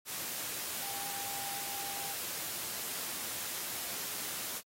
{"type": "tone in noise", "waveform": "sine", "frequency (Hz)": 797, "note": "G5", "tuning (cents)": 28, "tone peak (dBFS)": -46, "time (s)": [0.8, 2.16], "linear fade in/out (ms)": 50, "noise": "white", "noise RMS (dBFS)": -39, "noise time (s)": [0.05, 4.62], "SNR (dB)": -10, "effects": ["high-pass 100 Hz 12 dB/octave", "AAC 48 kbps"]}